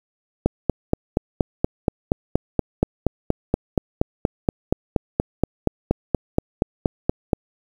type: click train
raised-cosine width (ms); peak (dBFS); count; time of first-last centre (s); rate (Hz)
2; -3; 30; 0.46-7.332; 4.22
effects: 7-bit